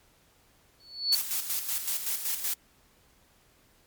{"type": "tone with exponential growth", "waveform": "sine", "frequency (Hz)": 4435, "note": "C#8", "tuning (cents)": 0, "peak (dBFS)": -18, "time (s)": [0.8, 1.15], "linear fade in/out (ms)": 2, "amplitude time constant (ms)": 75}
{"type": "noise with tremolo", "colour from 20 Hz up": "blue", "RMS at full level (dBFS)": -29, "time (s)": [1.12, 2.54], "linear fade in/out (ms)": 5, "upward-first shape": "square", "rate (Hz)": 5.3, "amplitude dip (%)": 55}
{"effects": ["pink hiss -63 dBFS RMS until 3.86 s", "MP3 96 kbps"]}